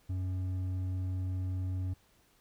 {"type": "tone with hard clipping", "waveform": "sine", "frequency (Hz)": 92.5, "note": "F#2", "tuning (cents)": 0, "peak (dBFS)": -33, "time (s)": [0.09, 1.94], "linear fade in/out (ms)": 10, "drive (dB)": 5, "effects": ["pink hiss -67 dBFS RMS until 2.4 s"]}